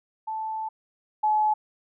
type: tone pair in turn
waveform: sine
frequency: 877 / 854.5 Hz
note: A5 / G#5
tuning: -6 / +49 cents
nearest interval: unison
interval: 45 cents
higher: first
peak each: -28 / -19 dBFS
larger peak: second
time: 0.27-0.69 / 1.23-1.54 s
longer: first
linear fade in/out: 10 ms
effects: none